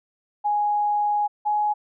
sine tone pair in turn, 830.6 / 838.3 Hz, G#5 / G#5, 0 / +16 cents, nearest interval unison, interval 16 cents, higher second, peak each -19 dBFS, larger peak neither, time 0.44-1.28 / 1.45-1.74 s, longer first, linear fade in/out 20 ms, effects none

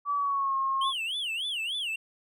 sine tone with pitch glide, 1148 to 1077.3 Hz, D6 to C#6, -40 to -50 cents, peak -25 dBFS, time 0.05-0.93 s, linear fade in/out 50 ms, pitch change -110 cents, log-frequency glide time 0.15-0.56 s
triangle tone with vibrato, 3026 Hz, F#7, 38 cents sharp, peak -28 dBFS, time 0.81-1.96 s, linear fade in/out 5 ms, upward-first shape sine, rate 3.4 Hz, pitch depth 250 cents each way
effects none

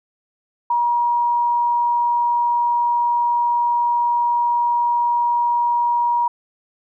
sine tone, 954 Hz, A#5, 40 cents sharp, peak -15 dBFS, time 0.7-6.28 s, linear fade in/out 5 ms, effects none

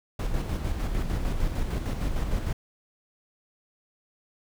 brown noise with tremolo, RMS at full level -26 dBFS, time 0.19-2.53 s, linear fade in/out 5 ms, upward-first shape square, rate 6.6 Hz, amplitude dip 40%, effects none

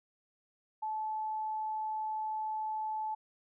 sine tone, 867 Hz, A5, 26 cents flat, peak -33 dBFS, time 0.82-3.15 s, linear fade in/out 10 ms, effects none

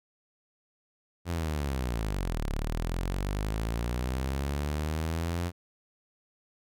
sawtooth linear two-way sweep, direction down then up, 88.4 to 34.76 to 88.4 Hz, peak -25 dBFS, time 1.25-5.52 s, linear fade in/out 50 ms, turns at 2.47 s, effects none

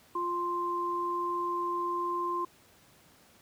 sine tone pair together, 349.2 / 1046.5 Hz, F4 / C6, 0 / 0 cents, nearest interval octave + perfect fifth, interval 1900 cents, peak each -35 / -30 dBFS, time 0.15-2.45 s, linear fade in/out 5 ms, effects pink hiss -60 dBFS RMS until 3.41 s + high-pass 80 Hz 12 dB/octave

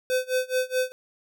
square tone with tremolo, 510 Hz, C5, 44 cents flat, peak -21 dBFS, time 0.1-0.92 s, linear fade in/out 0 ms, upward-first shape sine, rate 4.7 Hz, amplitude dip 95%, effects none

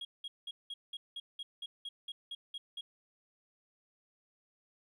sine tone bursts, 3286 Hz, G#7, 19 cents flat, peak -37 dBFS, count 13, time 0.01-2.81 s, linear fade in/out 5 ms, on 40 ms, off 190 ms, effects tanh soft clip ceiling -38 dBFS + 13-bit

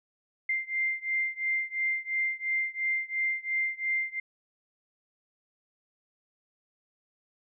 sine beating tone pair, 2093 / 2095.9 Hz, C7 / C7, 0 / +2 cents, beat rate 2.9 Hz, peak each -30 / -31 dBFS, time 0.49-4.2 s, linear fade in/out 5 ms, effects none

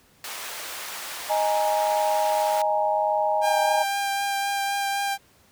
pink high-pass noise, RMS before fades -35 dBFS, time 0.24-2.62 s, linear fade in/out 2 ms, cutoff 840 Hz, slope 12 dB/octave
sine chord, D# suspended fourth, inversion none, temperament equal, 622.3 / 830.6 / 932.3 Hz, D#5 / G#5 / A#5, 0 / 0 / 0 cents, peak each -24 / -23 / -28 dBFS, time 1.29-3.84 s, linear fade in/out 20 ms
sawtooth tone with vibrato, 797 Hz, G5, 28 cents sharp, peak -20 dBFS, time 3.41-5.18 s, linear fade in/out 50 ms, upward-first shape triangle, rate 3.9 Hz, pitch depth 14 cents each way
effects pink hiss -58 dBFS RMS until 5.51 s + high-pass 60 Hz 12 dB/octave

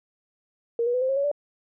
sine tone with pitch steps, 466.7 / 484 / 501.9 / 520.5 / 539.8 / 559.8 / 580.6 Hz, A#4 / B4 / B4 / C5 / C#5 / C#5 / D5, +2 / -35 / +28 / -9 / -46 / +17 / -20 cents, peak -21 dBFS, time 0.79-1.315 s, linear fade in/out 2 ms, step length 75 ms, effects none

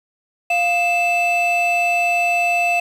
triangle tone pair together, 699.2 / 2637 Hz, F5 / E7, +2 / 0 cents, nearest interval octave + major seventh, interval 2298 cents, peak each -15 dBFS, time 0.5-2.8 s, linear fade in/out 5 ms, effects tanh soft clip ceiling -9 dBFS + 8-bit

